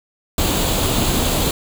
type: noise with comb filter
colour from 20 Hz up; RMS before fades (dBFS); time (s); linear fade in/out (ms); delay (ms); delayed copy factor
pink; -18; 0.38-1.51; 2; 0.27; +0.5
effects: none